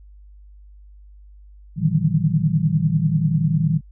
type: tone cluster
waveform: sine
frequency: 112.9 / 144.3 / 154.2 / 164.3 / 195.1 Hz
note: A2 / D3 / D#3 / E3 / G3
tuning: +45 / -30 / -15 / -5 / -8 cents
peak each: -27 / -24 / -20 / -20 / -26 dBFS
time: 1.76-3.81 s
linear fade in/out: 50 ms
effects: added 50 Hz sine -42 dBFS peak until 3.91 s